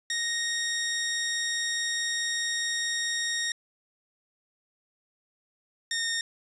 15% pulse tone pair in turn, 1864.7 / 1840.1 Hz, A#6 / A#6, 0 / -23 cents, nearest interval unison, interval 23 cents, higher first, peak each -21 dBFS, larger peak neither, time 0.1-3.52 / 5.91-6.21 s, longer first, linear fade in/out 2 ms, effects resampled to 22050 Hz + 9-bit

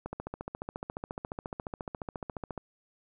click train, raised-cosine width 1 ms, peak -22 dBFS, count 37, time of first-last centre 0.06-2.577 s, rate 14.3 Hz, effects none

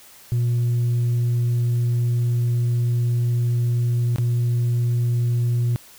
sine tone with dropouts, 120 Hz, B2, 49 cents flat, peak -15 dBFS, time 0.32-5.76 s, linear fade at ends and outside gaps 0 ms, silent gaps 4.16-4.184 s, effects tanh soft clip ceiling -16 dBFS + white hiss -47 dBFS RMS until 5.98 s

